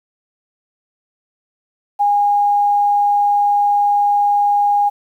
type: tone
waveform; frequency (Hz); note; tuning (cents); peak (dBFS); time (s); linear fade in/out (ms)
sine; 818; G#5; -26; -11; 1.99-4.9; 20
effects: 8-bit